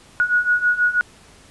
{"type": "beating tone pair", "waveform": "sine", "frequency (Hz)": [1453, 1459.2], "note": ["F#6", "F#6"], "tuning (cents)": [-32, -24], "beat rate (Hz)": 6.2, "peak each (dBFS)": [-20, -17], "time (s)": [0.2, 1.01], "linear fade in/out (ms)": 0, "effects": ["pink hiss -48 dBFS RMS until 1.5 s", "resampled to 24000 Hz"]}